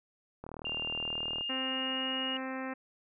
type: click train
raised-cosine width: 1 ms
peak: -28 dBFS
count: 39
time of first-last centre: 0.44-1.409 s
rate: 39.2 Hz
type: tone with pitch glide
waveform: sine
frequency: 2794 to 2864 Hz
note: F7 to F7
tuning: 0 to +43 cents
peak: -33 dBFS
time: 0.65-2.37 s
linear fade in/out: 2 ms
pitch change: +43 cents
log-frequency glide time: 0.96-2.15 s
type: harmonic tone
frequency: 262.2 Hz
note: C4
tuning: 4 cents sharp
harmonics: 1 / 2 / 3 / 4 / 5 / 6 / 7 / 8 / 9 / 10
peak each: -38 / -42 / -45 / -46 / -47 / -48 / -45 / -51 / -52 / -53 dBFS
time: 1.49-2.74 s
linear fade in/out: 10 ms
effects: none